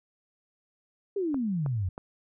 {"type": "exponential sweep", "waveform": "sine", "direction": "down", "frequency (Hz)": [415.3, 86.2], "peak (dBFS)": -26, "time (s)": [1.16, 1.89], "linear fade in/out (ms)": 5}
{"type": "clicks", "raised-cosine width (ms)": 1, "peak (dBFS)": -24, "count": 3, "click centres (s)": [1.344, 1.662, 1.979]}
{"effects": []}